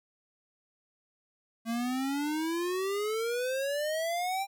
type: exponential sweep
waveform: square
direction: up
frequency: 225.3 to 797 Hz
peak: -30 dBFS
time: 1.65-4.47 s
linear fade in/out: 50 ms
effects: none